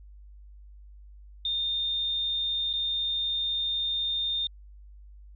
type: tone with dropouts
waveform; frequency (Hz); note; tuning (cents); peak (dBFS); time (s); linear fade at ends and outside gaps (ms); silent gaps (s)
sine; 3636; A#7; -44; -26; 1.45-4.47; 2; 2.73-2.736
effects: added 50 Hz sine -46 dBFS peak until 5.35 s